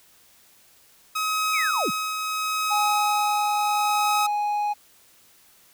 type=tone with tremolo; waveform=sawtooth; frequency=1271 Hz; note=D#6; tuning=36 cents sharp; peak=-18 dBFS; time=1.15-4.27 s; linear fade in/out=10 ms; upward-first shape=triangle; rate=0.74 Hz; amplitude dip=45%
type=linear sweep; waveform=sine; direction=down; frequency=2534 to 104.6 Hz; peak=-24 dBFS; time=1.52-1.91 s; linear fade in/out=20 ms
type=tone; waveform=triangle; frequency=830.6 Hz; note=G#5; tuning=in tune; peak=-20 dBFS; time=2.7-4.74 s; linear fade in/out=20 ms
effects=white hiss -56 dBFS RMS until 5.73 s